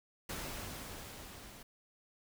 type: noise with level ramp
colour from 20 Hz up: pink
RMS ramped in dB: -41 to -53 dBFS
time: 0.29-1.63 s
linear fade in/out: 5 ms
effects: none